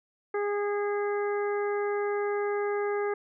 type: harmonic tone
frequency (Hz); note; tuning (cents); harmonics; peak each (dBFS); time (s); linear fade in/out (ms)
410; G#4; -22; 1 / 2 / 3 / 4 / 5; -27 / -36 / -38 / -40 / -42; 0.34-3.14; 5
effects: none